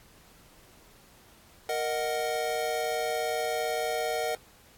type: chord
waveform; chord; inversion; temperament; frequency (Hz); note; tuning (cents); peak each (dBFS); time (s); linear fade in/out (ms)
square; D# minor; second; equal; 466.2 / 622.3 / 740; A#4 / D#5 / F#5; 0 / 0 / 0; -33; 1.69-4.35; 2
effects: pink hiss -57 dBFS RMS until 4.77 s + AAC 64 kbps